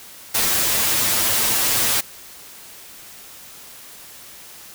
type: noise with comb filter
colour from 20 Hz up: white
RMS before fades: -19 dBFS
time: 0.34-2.01 s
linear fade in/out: 10 ms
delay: 8.9 ms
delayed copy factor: +0.8
effects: white hiss -41 dBFS RMS until 4.74 s